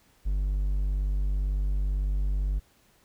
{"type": "tone", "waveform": "triangle", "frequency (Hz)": 49, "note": "G1", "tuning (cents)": 0, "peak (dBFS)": -22, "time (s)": [0.25, 2.6], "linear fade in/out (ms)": 20, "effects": ["pink hiss -63 dBFS RMS until 3.04 s"]}